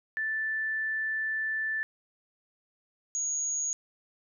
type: tone pair in turn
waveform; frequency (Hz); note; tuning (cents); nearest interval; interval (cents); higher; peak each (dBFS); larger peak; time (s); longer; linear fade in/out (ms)
sine; 1760 / 6676; A6 / G#8; 0 / +8; octave + major seventh; 2308; second; -28; neither; 0.17-1.83 / 3.15-3.73; first; 0
effects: none